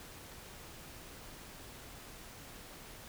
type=silence; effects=pink hiss -51 dBFS RMS until 3.08 s